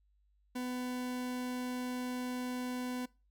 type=tone; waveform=40% pulse; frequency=250 Hz; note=B3; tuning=21 cents sharp; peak=-35 dBFS; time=0.55-3.06 s; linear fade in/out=10 ms; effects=noise-tail reverb RT60 0.3 s tail -23 dB re dry + added 50 Hz sine -68 dBFS peak until 3.3 s